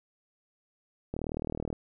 click train, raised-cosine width 2 ms, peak -20 dBFS, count 24, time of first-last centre 1.14-1.728 s, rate 39.1 Hz, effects none

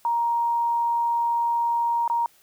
sine tone with dropouts, 938 Hz, A#5, 11 cents sharp, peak -20 dBFS, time 0.05-2.26 s, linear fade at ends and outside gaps 1 ms, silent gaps 2.078-2.099 s, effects white hiss -58 dBFS RMS until 2.42 s

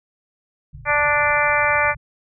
white low-pass noise, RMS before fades -39 dBFS, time 0.73-1.97 s, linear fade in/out 10 ms, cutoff 150 Hz, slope 96 dB/octave
harmonic tone, 293.7 Hz, D4, in tune, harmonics 2 / 3 / 4 / 5 / 6 / 7 / 8, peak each -23 / -23 / -23 / -23 / -23 / -23 / -23 dBFS, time 0.85-1.95 s, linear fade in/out 50 ms
effects none

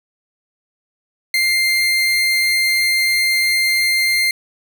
30% pulse tone, 2101 Hz, C7, 7 cents sharp, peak -11 dBFS, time 1.34-4.31 s, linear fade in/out 2 ms, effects none

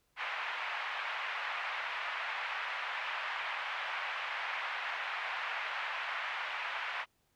white band-pass noise, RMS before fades -38 dBFS, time 0.16-7.06 s, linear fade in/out 50 ms, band 760 to 2500 Hz, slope 24 dB/octave, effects pink hiss -75 dBFS RMS until 7.35 s

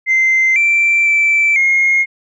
sine tone with pitch steps, 2078 / 2346 / 2329 / 2146 Hz, C7 / D7 / D7 / C7, -12 / -2 / -15 / +43 cents, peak -8 dBFS, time 0.06-2.06 s, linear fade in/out 50 ms, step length 500 ms, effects tanh soft clip ceiling -6 dBFS

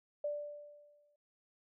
sine tone with exponential decay, 587.3 Hz, D5, in tune, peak -32 dBFS, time 0.24-1.16 s, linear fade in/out 5 ms, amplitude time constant 200 ms, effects noise-tail reverb RT60 0.1 s tail -21 dB re dry

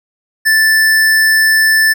square tone, 1760 Hz, A6, in tune, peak -8 dBFS, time 0.45-1.94 s, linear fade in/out 20 ms, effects none

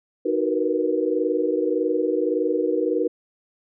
sine chord, B major seventh, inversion first, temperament equal with one note detuned, 311.1 / 370 / 466.2 / 487.9 Hz, D#4 / F#4 / A#4 / B4, 0 / 0 / 0 / -21 cents, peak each -25 dBFS, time 0.25-3.08 s, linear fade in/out 10 ms, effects none

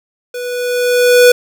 square tone with level ramp, 491.5 Hz, B4, 8 cents flat, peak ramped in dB -22 to -3 dBFS, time 0.34-1.32 s, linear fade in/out 5 ms, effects 7-bit

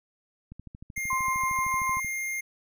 click train, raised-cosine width 5 ms, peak -30 dBFS, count 21, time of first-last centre 0.52-2.047 s, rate 13.1 Hz
square tone, 2119 Hz, C7, 21 cents sharp, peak -30 dBFS, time 0.96-2.41 s, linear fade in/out 10 ms
sine tone with tremolo, 1046 Hz, C6, 1 cent flat, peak -25 dBFS, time 1.1-2 s, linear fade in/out 5 ms, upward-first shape square, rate 6.5 Hz, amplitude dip 25%
effects none

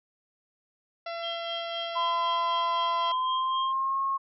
harmonic tone, 676 Hz, E5, 43 cents sharp, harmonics 1 / 2 / 3 / 4 / 5 / 6 / 7 / 8, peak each -34 / -40 / -44 / -46 / -48 / -50 / -51 / -52 dBFS, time 1.06-3.12 s, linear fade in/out 5 ms
sine tone with tremolo, 3214 Hz, G7, 43 cents sharp, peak -32 dBFS, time 1.22-3.73 s, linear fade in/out 20 ms, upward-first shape sine, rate 3.9 Hz, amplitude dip 70%
sine tone with pitch glide, 1018 to 1084.8 Hz, C6 to C#6, -48 to -38 cents, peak -25 dBFS, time 1.95-4.18 s, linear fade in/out 20 ms, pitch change +110 cents, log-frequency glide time 3.11-4.01 s
effects none

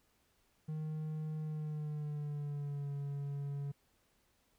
triangle tone with pitch glide, 155.2 to 141.5 Hz, D#3 to C#3, -4 to +36 cents, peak -35 dBFS, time 0.68-3.72 s, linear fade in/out 10 ms, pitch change -160 cents, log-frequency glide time 1.4-2.92 s, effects pink hiss -74 dBFS RMS until 4.58 s

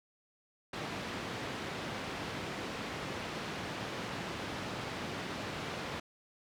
pink band-pass noise, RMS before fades -40 dBFS, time 0.73-6 s, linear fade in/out 5 ms, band 120 to 3800 Hz, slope 12 dB/octave, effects none

